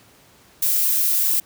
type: noise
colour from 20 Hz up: violet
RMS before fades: -19 dBFS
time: 0.62-1.4 s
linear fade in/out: 5 ms
effects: pink hiss -52 dBFS RMS until 1.45 s + high-pass 80 Hz 12 dB/octave